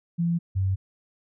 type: tone pair in turn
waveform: sine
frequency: 170 / 95.41 Hz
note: F3 / G2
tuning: -46 / -46 cents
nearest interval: minor seventh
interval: 1000 cents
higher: first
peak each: -21 dBFS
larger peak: neither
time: 0.18-0.39 / 0.55-0.76 s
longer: neither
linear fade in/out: 20 ms
effects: none